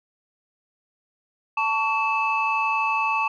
sine tone cluster, 886 / 1128 / 2623 Hz, A5 / C#6 / E7, +12 / +30 / -9 cents, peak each -24 dBFS, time 1.57-3.28 s, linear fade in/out 5 ms, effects tanh soft clip ceiling -12 dBFS

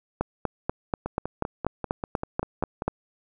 two click trains, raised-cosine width 1 ms, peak -10 / -15 dBFS, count 12 / 10, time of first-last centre 0.21-2.88 / 1.06-2.821 s, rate 4.12 / 5.11 Hz, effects none

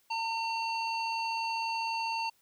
square tone with low-pass filter, 908 Hz, A#5, 46 cents flat, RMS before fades -33 dBFS, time 0.1-2.3 s, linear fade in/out 10 ms, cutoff 3900 Hz, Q 4.3, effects white hiss -69 dBFS RMS until 2.41 s

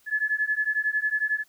sine beating tone pair, 1711 / 1722 Hz, A6 / A6, -49 / -38 cents, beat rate 11 Hz, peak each -26 dBFS, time 0.06-1.44 s, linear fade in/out 50 ms, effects white hiss -62 dBFS RMS until 1.48 s

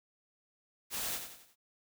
white noise with echo, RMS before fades -37 dBFS, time 0.9-1.2 s, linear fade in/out 50 ms, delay 90 ms, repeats 4, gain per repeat -7 dB, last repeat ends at 1.56 s, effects none

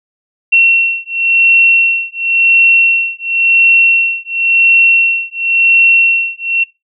sine beating tone pair, 2720 / 2720.94 Hz, F7 / F7, -46 / -46 cents, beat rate 0.94 Hz, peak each -10 dBFS, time 0.52-6.64 s, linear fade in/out 10 ms, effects noise-tail reverb RT60 0.2 s tail -17 dB re dry

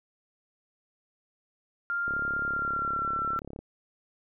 sine tone with pitch glide, 1396.9 to 1347 Hz, F6 to E6, 0 to +37 cents, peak -27 dBFS, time 1.9-3.39 s, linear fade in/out 0 ms, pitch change -63 cents, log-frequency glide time 2.45-3.17 s
click train, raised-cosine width 2 ms, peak -27 dBFS, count 54, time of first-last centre 2.08-3.59 s, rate 35.1 Hz
effects none

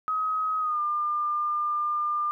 sine tone with pitch glide, 1267 to 1200.7 Hz, D#6 to D6, +31 to +38 cents, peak -24 dBFS, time 0.08-2.31 s, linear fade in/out 0 ms, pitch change -93 cents, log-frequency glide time 0.59-0.8 s, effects 11-bit

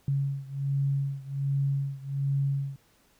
sine beating tone pair, 138.2 / 139.5 Hz, C#3 / C#3, -5 / +11 cents, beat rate 1.3 Hz, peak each -28 / -30 dBFS, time 0.08-2.76 s, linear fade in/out 2 ms, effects pink hiss -64 dBFS RMS until 3.19 s

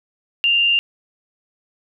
sine tone with frequency modulation, 2794 Hz, F7, in tune, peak -13 dBFS, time 0.44-0.79 s, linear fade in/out 0 ms, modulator 83.9 Hz, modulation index 0.49, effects none

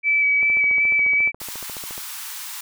sine tone with vibrato, 2295 Hz, D7, 40 cents flat, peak -15 dBFS, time 0.03-1.32 s, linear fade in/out 50 ms, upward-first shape square, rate 2.6 Hz, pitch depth 12 cents each way
click train, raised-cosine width 1 ms, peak -23 dBFS, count 23, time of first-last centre 0.43-1.979 s, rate 14.2 Hz
white high-pass noise, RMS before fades -33 dBFS, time 1.4-2.61 s, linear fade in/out 5 ms, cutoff 820 Hz, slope 96 dB/octave
effects none

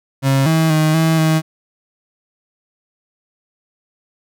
35% pulse tone with pitch steps, 135.7 / 160.9 / 155.8 / 161.5 / 158.5 Hz, C#3 / E3 / D#3 / E3 / D#3, -36 / -42 / +3 / -35 / +32 cents, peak -10 dBFS, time 0.22-1.42 s, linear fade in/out 50 ms, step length 240 ms, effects none

